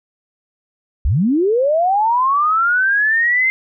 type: linear sweep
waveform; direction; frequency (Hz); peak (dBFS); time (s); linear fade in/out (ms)
sine; up; 48.95 to 2093; -12; 1.05-3.5; 0
effects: none